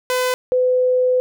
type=tone pair in turn; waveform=sawtooth / sine; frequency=505 / 505 Hz; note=B4 / B4; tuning=+39 / +39 cents; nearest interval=unison; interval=0 cents; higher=neither; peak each=-13 dBFS; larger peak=neither; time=0.1-0.34 / 0.52-1.2 s; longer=second; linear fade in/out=0 ms; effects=none